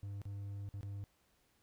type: tone with dropouts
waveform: triangle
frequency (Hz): 100.1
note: G2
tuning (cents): +37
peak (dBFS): -39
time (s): 0.03-1.04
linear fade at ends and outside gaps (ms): 0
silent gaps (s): 0.217-0.254 / 0.69-0.739 / 0.81-0.831
effects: pink hiss -74 dBFS RMS until 1.62 s